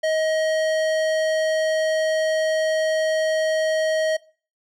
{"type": "tone with tanh clipping", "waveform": "sine", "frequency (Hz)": 631, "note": "D#5", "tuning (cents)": 24, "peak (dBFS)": -21, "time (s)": [0.03, 4.17], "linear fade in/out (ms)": 10, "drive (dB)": 18, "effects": ["noise-tail reverb RT60 0.4 s tail -21 dB re dry"]}